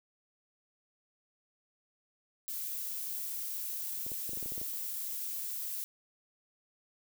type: noise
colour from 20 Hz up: violet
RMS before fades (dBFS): -38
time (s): 2.48-5.84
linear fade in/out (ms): 0
type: clicks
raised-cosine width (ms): 2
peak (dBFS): -33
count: 10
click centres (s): 4.065 / 4.118 / 4.293 / 4.333 / 4.373 / 4.428 / 4.46 / 4.521 / 4.579 / 4.615
effects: none